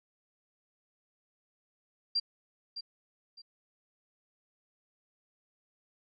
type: tone with echo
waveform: sine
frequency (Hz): 4727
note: D8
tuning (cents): +10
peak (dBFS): -26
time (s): 2.15-2.2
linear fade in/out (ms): 10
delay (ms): 610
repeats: 2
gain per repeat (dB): -11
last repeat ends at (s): 3.42
effects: none